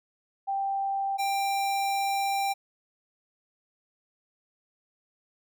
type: tone pair in turn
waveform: sine / square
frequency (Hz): 786 / 789.5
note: G5 / G5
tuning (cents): +4 / +12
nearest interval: unison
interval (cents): 8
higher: second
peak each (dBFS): -26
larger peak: neither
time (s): 0.47-1.18 / 1.18-2.54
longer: second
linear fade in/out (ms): 20
effects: none